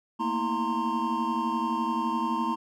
triangle tone cluster, 226.3 / 238 / 325.6 / 920 / 1052 Hz, A3 / A#3 / E4 / A#5 / C6, +49 / +36 / -21 / -23 / +9 cents, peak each -31 / -32 / -32 / -28 / -29 dBFS, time 0.19-2.56 s, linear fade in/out 20 ms, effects none

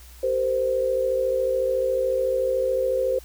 sine tone cluster, 389.8 / 464.1 / 518 Hz, G4 / A#4 / C5, -10 / -8 / -17 cents, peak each -29 / -29 / -21 dBFS, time 0.23-3.19 s, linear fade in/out 5 ms, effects added 60 Hz sine -44 dBFS peak until 3.24 s + white hiss -50 dBFS RMS until 3.24 s

